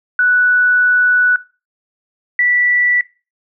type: tone pair in turn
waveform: sine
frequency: 1480 / 1960.9 Hz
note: F#6 / B6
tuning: 0 / -13 cents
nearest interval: perfect fourth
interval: 487 cents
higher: second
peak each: -9 / -10 dBFS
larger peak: first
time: 0.19-1.36 / 2.39-3.01 s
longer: first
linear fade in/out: 2 ms
effects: noise-tail reverb RT60 0.3 s tail -18 dB re dry